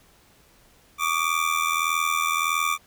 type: ring-modulated tone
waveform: 25% pulse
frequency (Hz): 1174.7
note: D6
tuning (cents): 0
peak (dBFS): -15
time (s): 0.98-2.78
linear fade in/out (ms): 50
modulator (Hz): 40.8
effects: pink hiss -57 dBFS RMS until 2.86 s